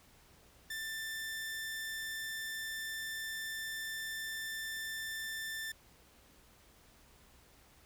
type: tone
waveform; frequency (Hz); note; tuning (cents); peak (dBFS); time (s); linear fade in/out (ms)
sawtooth; 1777; A6; +17; -35; 0.7-5.72; 5
effects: added 64 Hz sine -69 dBFS peak until 7.85 s + pink hiss -63 dBFS RMS until 7.85 s